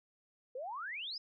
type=exponential sweep; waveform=sine; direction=up; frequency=480 to 5280 Hz; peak=-39 dBFS; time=0.55-1.18 s; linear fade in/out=5 ms; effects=none